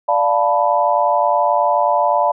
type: chord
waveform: sine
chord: B half-diminished seventh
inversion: first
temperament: equal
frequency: 587.3 / 698.5 / 880 / 987.8 Hz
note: D5 / F5 / A5 / B5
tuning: 0 / 0 / 0 / 0 cents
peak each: -18 dBFS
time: 0.08-2.32 s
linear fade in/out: 10 ms
effects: none